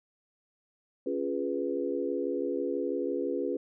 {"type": "chord", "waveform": "sine", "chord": "C# dominant seventh", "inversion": "none", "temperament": "equal", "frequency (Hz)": [277.2, 349.2, 415.3, 493.9], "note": ["C#4", "E#4", "G#4", "B4"], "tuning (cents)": [0, 0, 0, 0], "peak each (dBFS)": -34, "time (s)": [1.06, 3.57], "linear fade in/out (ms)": 5, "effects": []}